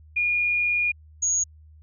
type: tone pair in turn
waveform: sine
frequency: 2432 / 6664 Hz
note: D#7 / G#8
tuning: -40 / +5 cents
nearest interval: octave + perfect fourth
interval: 1745 cents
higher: second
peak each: -20 dBFS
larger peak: neither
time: 0.16-0.92 / 1.22-1.44 s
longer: first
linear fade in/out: 10 ms
effects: added 77 Hz sine -47 dBFS peak until 1.82 s